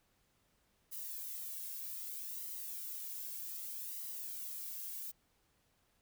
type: noise with flanger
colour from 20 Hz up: violet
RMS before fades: -44 dBFS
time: 0.91-5.12 s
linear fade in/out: 20 ms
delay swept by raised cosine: 1 to 1.85 ms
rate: 0.64 Hz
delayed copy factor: +0.6
effects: pink hiss -75 dBFS RMS until 6.01 s